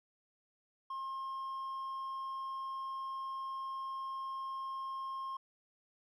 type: tone with hard clipping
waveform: sine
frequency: 1068 Hz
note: C6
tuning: 35 cents sharp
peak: -39 dBFS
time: 0.9-5.37 s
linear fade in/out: 5 ms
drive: 2 dB
effects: none